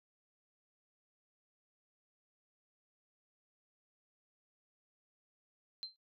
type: tone with exponential decay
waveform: sine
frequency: 4119 Hz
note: C8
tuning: 28 cents flat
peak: -36 dBFS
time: 5.83-5.96 s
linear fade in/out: 0 ms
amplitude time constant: 28 ms
effects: noise-tail reverb RT60 0.1 s tail -20 dB re dry